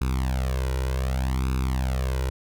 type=tone with flanger; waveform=sawtooth; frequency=64.8 Hz; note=C2; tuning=16 cents flat; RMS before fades=-25 dBFS; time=0.01-2.3 s; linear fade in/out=5 ms; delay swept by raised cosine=0.78 to 2.08 ms; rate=0.66 Hz; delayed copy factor=+1; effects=none